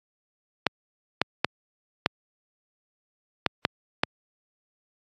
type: clicks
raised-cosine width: 0.3 ms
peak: -3 dBFS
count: 7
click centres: 0.667 / 1.216 / 1.446 / 2.061 / 3.463 / 3.651 / 4.035 s
effects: high-pass 100 Hz 12 dB/octave + AAC 48 kbps